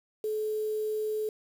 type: tone with quantisation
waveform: sine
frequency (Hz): 429.7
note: A4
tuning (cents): -41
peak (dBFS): -28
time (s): 0.24-1.29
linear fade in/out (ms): 2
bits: 8
effects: none